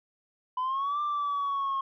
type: linear two-way sweep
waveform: sine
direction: up then down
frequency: 1000 to 1187 to 1078 Hz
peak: -25 dBFS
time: 0.57-1.81 s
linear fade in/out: 5 ms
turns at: 1.01 s
effects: tanh soft clip ceiling -25 dBFS